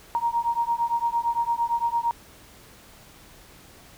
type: beating tone pair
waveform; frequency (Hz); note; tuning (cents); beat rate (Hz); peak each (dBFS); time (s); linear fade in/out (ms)
sine; 932.3 / 941.1; A#5 / A#5; 0 / +16; 8.8; -25 / -25; 0.15-2.11; 0
effects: pink hiss -50 dBFS RMS until 3.97 s